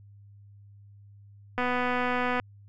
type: click train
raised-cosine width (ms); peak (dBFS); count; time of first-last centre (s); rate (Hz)
0.5; -14; 204; 1.58-2.399; 248
effects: added 101 Hz sine -49 dBFS peak until 2.68 s